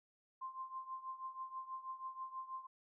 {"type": "tone with tremolo", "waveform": "sine", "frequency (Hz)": 1048, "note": "C6", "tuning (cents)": 2, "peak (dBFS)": -40, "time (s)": [0.41, 2.67], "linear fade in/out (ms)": 10, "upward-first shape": "triangle", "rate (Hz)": 6.2, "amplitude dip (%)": 85, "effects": []}